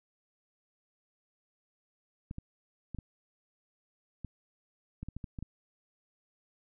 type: clicks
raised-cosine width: 5 ms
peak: -27 dBFS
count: 11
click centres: 2.311 / 2.384 / 2.947 / 2.987 / 4.247 / 5.03 / 5.086 / 5.166 / 5.242 / 5.388 / 5.426 s
effects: none